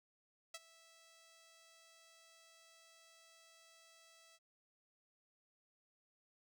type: tone with ADSR envelope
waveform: 5% pulse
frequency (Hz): 657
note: E5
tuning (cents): -6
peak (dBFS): -33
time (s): 0.54-4.39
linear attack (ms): 6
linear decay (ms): 36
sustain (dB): -19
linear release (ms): 39
effects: none